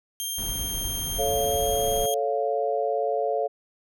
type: tone with pitch glide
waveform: 10% pulse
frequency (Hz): 3188 to 3231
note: G7 to G#7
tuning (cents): +28 to -48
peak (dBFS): -21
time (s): 0.2-2.14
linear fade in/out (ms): 0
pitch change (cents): +24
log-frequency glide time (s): 1.19-1.66
type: noise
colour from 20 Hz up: brown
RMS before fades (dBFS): -34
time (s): 0.38-2.06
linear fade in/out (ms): 0
type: chord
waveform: sine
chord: A augmented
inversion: none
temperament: equal with one note detuned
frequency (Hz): 440 / 557.9 / 698.5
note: A4 / C#5 / E#5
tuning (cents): 0 / +11 / 0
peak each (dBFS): -27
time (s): 1.18-3.48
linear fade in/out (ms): 20
effects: none